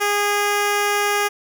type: tone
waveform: 10% pulse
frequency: 410.4 Hz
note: G#4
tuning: 21 cents flat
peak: -9 dBFS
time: 0-1.29 s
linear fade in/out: 20 ms
effects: none